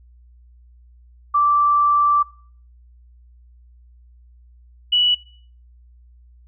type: tone pair in turn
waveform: sine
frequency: 1169 / 2946 Hz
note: D6 / F#7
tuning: -8 / -8 cents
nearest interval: octave + major third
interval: 1600 cents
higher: second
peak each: -13 dBFS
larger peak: neither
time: 1.34-2.23 / 4.92-5.15 s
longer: first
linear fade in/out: 10 ms
effects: noise-tail reverb RT60 0.5 s tail -21 dB re dry + added 60 Hz sine -46 dBFS peak until 6.47 s